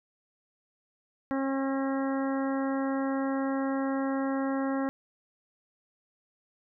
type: harmonic tone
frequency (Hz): 270.4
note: C#4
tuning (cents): -43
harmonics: 1 / 2 / 3 / 4 / 5 / 6 / 7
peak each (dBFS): -28 / -34 / -38 / -40 / -42 / -44 / -45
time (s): 1.31-4.89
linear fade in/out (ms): 0
effects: none